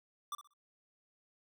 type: tone with echo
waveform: square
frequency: 1174.7 Hz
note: D6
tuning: in tune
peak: -38 dBFS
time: 0.32-0.35 s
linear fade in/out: 2 ms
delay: 62 ms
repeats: 3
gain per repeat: -12 dB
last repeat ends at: 0.536 s
effects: none